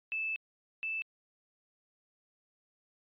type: tone pair in turn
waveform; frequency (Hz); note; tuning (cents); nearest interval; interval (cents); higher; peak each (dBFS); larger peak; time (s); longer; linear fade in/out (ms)
sine; 2628 / 2638; E7 / E7; -6 / +1; unison; 7; second; -32 / -33; first; 0.12-0.36 / 0.83-1.02; first; 0
effects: resampled to 8000 Hz